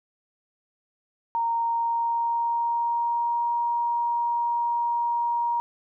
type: tone with pitch glide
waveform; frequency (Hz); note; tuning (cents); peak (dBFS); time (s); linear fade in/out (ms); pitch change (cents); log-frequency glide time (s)
sine; 927 to 944.8; A#5 to A#5; -10 to +23; -22; 1.35-5.6; 0; +33; 1.51-3.52
effects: none